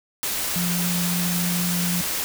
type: tone in noise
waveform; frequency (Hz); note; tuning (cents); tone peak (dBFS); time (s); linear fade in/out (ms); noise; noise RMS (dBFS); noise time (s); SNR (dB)
sine; 176.2; F3; +16; -23; 0.56-2.01; 0; white; -26; 0.23-2.24; 0
effects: none